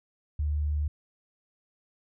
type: tone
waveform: sine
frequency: 74.4 Hz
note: D2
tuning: 23 cents sharp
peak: -25 dBFS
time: 0.39-0.88 s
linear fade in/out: 5 ms
effects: none